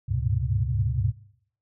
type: tone cluster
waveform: sine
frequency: 72 / 98.8 / 102.9 / 119.4 / 130.5 Hz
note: D2 / G2 / G#2 / A#2 / C3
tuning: -34 / +14 / -16 / +42 / -4 cents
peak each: -29 dBFS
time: 0.08-1.12 s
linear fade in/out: 20 ms
effects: noise-tail reverb RT60 0.6 s tail -19 dB re dry